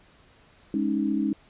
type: chord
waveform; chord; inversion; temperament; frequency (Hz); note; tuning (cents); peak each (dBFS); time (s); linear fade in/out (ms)
sine; Ab suspended fourth; none; just; 207.7 / 276.9 / 311.5; Ab3 / Db4 / Eb4; 0 / -2 / +2; -27; 0.74-1.33; 2
effects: pink hiss -57 dBFS RMS until 1.49 s + resampled to 8000 Hz